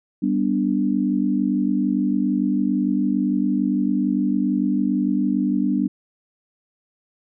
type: chord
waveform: sine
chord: G major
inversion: none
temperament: equal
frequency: 196 / 246.9 / 293.7 Hz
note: G3 / B3 / D4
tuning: 0 / 0 / 0 cents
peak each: -22 dBFS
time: 0.22-5.88 s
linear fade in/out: 10 ms
effects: none